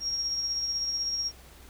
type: tone with tremolo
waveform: sine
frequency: 5588 Hz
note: F8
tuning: in tune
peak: -26 dBFS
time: 0-1.32 s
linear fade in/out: 50 ms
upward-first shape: sine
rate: 16 Hz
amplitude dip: 35%
effects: added 63 Hz sine -51 dBFS peak until 1.69 s + pink hiss -53 dBFS RMS until 1.69 s